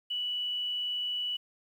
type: tone with quantisation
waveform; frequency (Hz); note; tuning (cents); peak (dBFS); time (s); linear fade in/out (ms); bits
sine; 2954; F#7; -3; -30; 0.1-1.37; 10; 10
effects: none